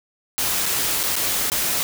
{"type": "noise with dropouts", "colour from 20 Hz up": "white", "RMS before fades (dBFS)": -22, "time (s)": [0.38, 1.83], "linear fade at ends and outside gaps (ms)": 0, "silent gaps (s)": [[0.657, 0.662], [1.031, 1.036], [1.156, 1.164], [1.5, 1.518]], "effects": []}